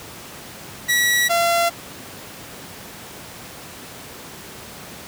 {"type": "tone pair in turn", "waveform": "sawtooth", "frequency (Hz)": [1933, 683.4], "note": ["B6", "F5"], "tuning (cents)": [-38, -38], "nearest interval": "octave + tritone", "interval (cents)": 1800, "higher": "first", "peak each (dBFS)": -12, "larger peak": "neither", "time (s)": [[0.88, 1.29], [1.29, 1.7]], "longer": "neither", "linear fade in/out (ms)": 20, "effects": ["pink hiss -37 dBFS RMS until 5.07 s", "high-pass 100 Hz 12 dB/octave"]}